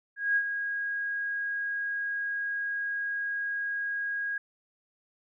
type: tone with ADSR envelope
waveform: sine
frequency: 1640 Hz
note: G#6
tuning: 22 cents flat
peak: -21 dBFS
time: 0.16-4.38 s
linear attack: 200 ms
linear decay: 64 ms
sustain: -8 dB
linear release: 4 ms
effects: none